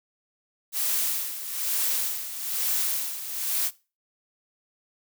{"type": "noise with tremolo", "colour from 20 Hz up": "blue", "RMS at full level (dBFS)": -25, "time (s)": [0.72, 3.71], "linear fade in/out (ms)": 50, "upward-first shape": "sine", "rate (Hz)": 1.1, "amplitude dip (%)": 70, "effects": ["noise-tail reverb RT60 0.3 s tail -19 dB re dry"]}